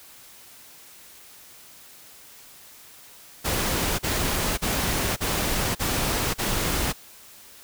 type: noise bursts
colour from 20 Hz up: pink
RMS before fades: -25 dBFS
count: 6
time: 3.44-6.93 s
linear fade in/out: 20 ms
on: 550 ms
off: 38 ms
effects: white hiss -48 dBFS RMS until 7.63 s